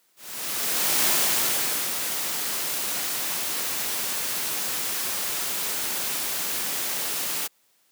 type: noise with ADSR envelope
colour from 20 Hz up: white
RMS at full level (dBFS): -21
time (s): 0.16-7.48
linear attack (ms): 900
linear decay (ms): 840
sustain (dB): -7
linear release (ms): 20
effects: white hiss -65 dBFS RMS until 7.91 s + high-pass 150 Hz 12 dB/octave